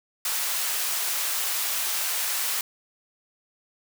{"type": "high-pass noise", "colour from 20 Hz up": "white", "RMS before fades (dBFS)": -27, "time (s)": [0.25, 2.61], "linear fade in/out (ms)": 2, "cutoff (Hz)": 740, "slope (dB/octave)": 12, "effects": []}